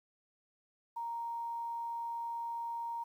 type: tone with quantisation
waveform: sine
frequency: 932.3 Hz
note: A#5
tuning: in tune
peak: -36 dBFS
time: 0.96-3.04 s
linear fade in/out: 10 ms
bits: 11
effects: none